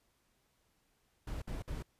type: noise bursts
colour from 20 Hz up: brown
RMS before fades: -40 dBFS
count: 3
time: 1.27-1.826 s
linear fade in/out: 5 ms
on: 150 ms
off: 53 ms
effects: pink hiss -75 dBFS RMS until 1.99 s + resampled to 32000 Hz